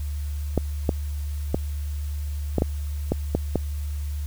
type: clicks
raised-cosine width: 2 ms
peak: -7 dBFS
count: 8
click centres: 0.577 / 0.892 / 1.545 / 2.583 / 2.621 / 3.12 / 3.35 / 3.557 s
effects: added 73 Hz sine -26 dBFS peak until 4.26 s + white hiss -48 dBFS RMS until 4.26 s